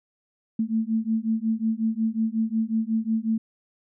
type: beating tone pair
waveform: sine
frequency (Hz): 220 / 225.5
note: A3 / A3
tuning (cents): 0 / +43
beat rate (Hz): 5.5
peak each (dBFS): -25 / -25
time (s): 0.59-3.38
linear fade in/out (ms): 5
effects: none